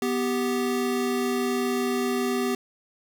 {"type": "tone pair together", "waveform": "square", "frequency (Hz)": [246.9, 391.9], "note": ["B3", "G4"], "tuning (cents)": [0, 0], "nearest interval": "minor sixth", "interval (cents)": 800, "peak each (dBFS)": -27, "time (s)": [0.02, 2.55], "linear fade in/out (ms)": 2, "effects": []}